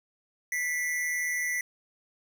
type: tone pair together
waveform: square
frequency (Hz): 1975.5 / 2134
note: B6 / C7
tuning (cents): 0 / +34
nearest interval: minor second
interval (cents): 134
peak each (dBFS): -29 / -37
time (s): 0.52-1.61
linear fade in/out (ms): 2
effects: none